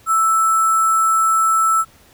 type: tone with sample-and-hold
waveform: sine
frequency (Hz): 1320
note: E6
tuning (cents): +2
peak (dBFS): -12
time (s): 0.06-1.85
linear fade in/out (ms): 50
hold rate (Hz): 8820
effects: pink hiss -50 dBFS RMS until 2.13 s